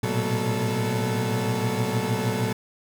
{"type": "tone cluster", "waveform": "30% pulse", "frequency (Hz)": [112.1, 118.3, 125, 187.6, 436.6], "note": ["A2", "A#2", "B2", "F#3", "A4"], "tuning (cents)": [33, 26, 21, 24, -13], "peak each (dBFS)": -27, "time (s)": [0.03, 2.53], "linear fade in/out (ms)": 5, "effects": []}